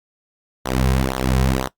sawtooth tone with flanger, 65 Hz, C2, 11 cents flat, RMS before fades -19 dBFS, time 0.65-1.68 s, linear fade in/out 10 ms, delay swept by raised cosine 0.38 to 3.48 ms, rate 2 Hz, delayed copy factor -0.9, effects noise-tail reverb RT60 0.1 s tail -18 dB re dry + Opus 48 kbps

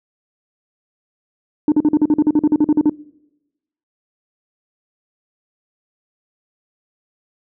sine tone bursts, 299.7 Hz, D4, 35 cents sharp, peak -7 dBFS, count 15, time 1.68-2.896 s, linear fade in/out 2 ms, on 40 ms, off 44 ms, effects noise-tail reverb RT60 1.0 s tail -25 dB re dry + tanh soft clip ceiling -8 dBFS

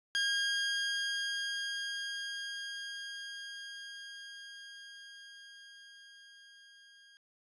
20% pulse tone with level ramp, 1621 Hz, G#6, 42 cents flat, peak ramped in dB -24 to -53 dBFS, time 0.15-7.17 s, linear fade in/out 0 ms, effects resampled to 22050 Hz

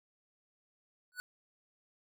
square tone with exponential growth, 1480 Hz, F#6, in tune, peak -35 dBFS, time 1.12-1.2 s, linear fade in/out 0 ms, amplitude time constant 16 ms, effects none

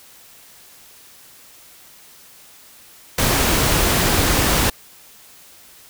pink noise, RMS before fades -17 dBFS, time 3.18-4.7 s, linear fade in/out 5 ms, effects white hiss -46 dBFS RMS until 5.89 s

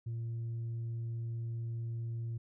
sine tone, 115.6 Hz, A#2, 14 cents flat, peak -33 dBFS, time 0.06-2.38 s, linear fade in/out 10 ms, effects tanh soft clip ceiling -34 dBFS

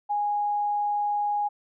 sine tone, 826 Hz, G#5, 10 cents flat, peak -23 dBFS, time 0.09-1.49 s, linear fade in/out 20 ms, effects none

